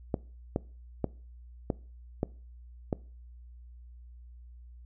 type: clicks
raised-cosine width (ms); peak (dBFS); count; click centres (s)
2; -14; 6; 0.142 / 0.561 / 1.043 / 1.702 / 2.231 / 2.928
effects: noise-tail reverb RT60 0.4 s tail -22 dB re dry + added 60 Hz sine -47 dBFS peak until 4.85 s